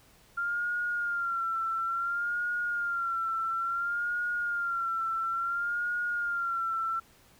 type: tone with vibrato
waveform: sine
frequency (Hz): 1387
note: F6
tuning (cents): -12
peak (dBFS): -28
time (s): 0.37-7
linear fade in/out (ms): 10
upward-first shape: sine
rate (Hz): 0.58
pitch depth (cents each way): 60
effects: pink hiss -60 dBFS RMS until 7.39 s